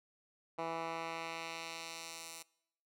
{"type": "tone with band-pass filter sweep", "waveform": "10% pulse", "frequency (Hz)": 164.81, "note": "E3", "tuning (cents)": 0, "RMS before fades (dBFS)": -43, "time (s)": [0.58, 2.43], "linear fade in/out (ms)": 10, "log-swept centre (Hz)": [910, 9100], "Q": 0.8, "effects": ["noise-tail reverb RT60 0.8 s tail -24 dB re dry"]}